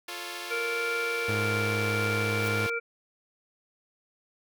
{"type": "chord", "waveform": "5% pulse", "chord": "F augmented", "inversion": "none", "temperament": "equal", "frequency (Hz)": [349.2, 440, 554.4], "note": ["F4", "A4", "C#5"], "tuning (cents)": [0, 0, 0], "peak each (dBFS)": [-26, -30, -31], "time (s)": [0.08, 2.7], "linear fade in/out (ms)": 5}
{"type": "harmonic tone", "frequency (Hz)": 466.2, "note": "A#4", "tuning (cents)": 0, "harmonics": [1, 3, 5], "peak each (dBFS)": [-32, -32, -32], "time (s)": [0.5, 2.8], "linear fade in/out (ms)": 20}
{"type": "tone", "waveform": "sawtooth", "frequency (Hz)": 105.4, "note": "G#2", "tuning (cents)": 26, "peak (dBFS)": -25, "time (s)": [1.28, 2.67], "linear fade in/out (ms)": 10}
{"type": "noise with exponential growth", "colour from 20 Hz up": "blue", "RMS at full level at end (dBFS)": -38, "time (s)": [2.33, 2.48], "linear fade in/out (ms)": 0, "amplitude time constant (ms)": 32}
{"effects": []}